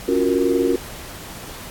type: chord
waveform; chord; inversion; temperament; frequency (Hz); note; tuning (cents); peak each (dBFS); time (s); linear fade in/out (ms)
sine; Gb major seventh; second; equal; 277.2 / 349.2 / 370 / 466.2; Db4 / F4 / Gb4 / Bb4; 0 / 0 / 0 / 0; -21; 0.08-0.76; 5
effects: pink hiss -36 dBFS RMS until 1.7 s + AAC 64 kbps